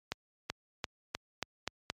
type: accelerating click train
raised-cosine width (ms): 0.2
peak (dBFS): -15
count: 7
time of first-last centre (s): 0.12-1.901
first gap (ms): 380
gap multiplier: 0.9
effects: high-pass 60 Hz 12 dB/octave + MP3 64 kbps